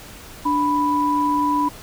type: tone pair together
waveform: sine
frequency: 293.7 / 988.8 Hz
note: D4 / B5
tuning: 0 / +2 cents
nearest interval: octave + major sixth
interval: 2102 cents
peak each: -21 / -18 dBFS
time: 0.45-1.69 s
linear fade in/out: 10 ms
effects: pink hiss -40 dBFS RMS until 1.82 s